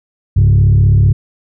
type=tone with frequency modulation; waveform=sine; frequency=100.4 Hz; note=G2; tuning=42 cents sharp; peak=-4 dBFS; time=0.36-1.13 s; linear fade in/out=10 ms; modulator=35.6 Hz; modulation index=1; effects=tanh soft clip ceiling -3 dBFS